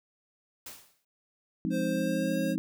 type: noise with exponential decay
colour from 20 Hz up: white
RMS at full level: -40 dBFS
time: 0.66-1.05 s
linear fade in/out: 5 ms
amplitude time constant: 83 ms
type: chord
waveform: sine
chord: F minor seventh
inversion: none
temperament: equal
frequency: 174.61 / 207.7 / 261.6 / 311.1 Hz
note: F3 / Ab3 / C4 / Eb4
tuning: 0 / 0 / 0 / 0 cents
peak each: -33 dBFS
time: 1.65-2.58 s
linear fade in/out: 0 ms
type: tone with pitch glide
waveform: square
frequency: 523.3 to 539.9 Hz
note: C5 to C#5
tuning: 0 to -46 cents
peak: -33 dBFS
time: 1.7-2.56 s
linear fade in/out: 50 ms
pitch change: +54 cents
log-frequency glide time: 1.83-2.37 s
effects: none